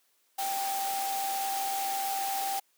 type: tone in noise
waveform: sine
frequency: 784 Hz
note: G5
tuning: in tune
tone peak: -30 dBFS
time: 0.38-2.6 s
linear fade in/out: 10 ms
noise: white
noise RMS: -36 dBFS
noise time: 0.38-2.6 s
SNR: +3 dB
effects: white hiss -70 dBFS RMS until 2.77 s + high-pass 300 Hz 12 dB/octave